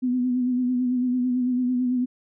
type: tone with vibrato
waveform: sine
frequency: 250 Hz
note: B3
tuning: 21 cents sharp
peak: -20 dBFS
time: 0.02-2.06 s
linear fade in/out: 20 ms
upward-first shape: sine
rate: 9 Hz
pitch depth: 37 cents each way
effects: none